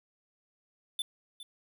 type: tone with echo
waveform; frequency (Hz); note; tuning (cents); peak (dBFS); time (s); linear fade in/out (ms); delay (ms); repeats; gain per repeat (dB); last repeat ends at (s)
square; 3520; A7; 0; -31; 0.99-1.02; 2; 410; 1; -13; 1.43
effects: none